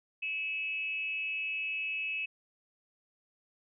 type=tone with frequency modulation; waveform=sine; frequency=2600 Hz; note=E7; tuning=24 cents flat; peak=-32 dBFS; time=0.22-2.26 s; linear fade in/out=10 ms; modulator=311 Hz; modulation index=0.37; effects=none